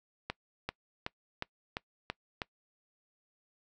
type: accelerating click train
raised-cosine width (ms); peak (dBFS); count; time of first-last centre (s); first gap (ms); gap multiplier
0.3; -18; 7; 0.3-2.418; 390; 0.96
effects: noise-tail reverb RT60 0.1 s tail -23 dB re dry